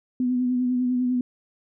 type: tone with vibrato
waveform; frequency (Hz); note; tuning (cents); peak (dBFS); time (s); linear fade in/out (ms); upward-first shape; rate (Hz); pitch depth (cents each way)
sine; 250; B3; +21; -20; 0.2-1.21; 2; sine; 10; 29
effects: none